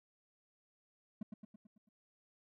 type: tone with echo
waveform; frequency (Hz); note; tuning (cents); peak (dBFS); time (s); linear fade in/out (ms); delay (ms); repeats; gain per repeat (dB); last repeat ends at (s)
triangle; 212.5; G#3; +40; -36; 1.21-1.23; 5; 110; 6; -5; 1.89
effects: none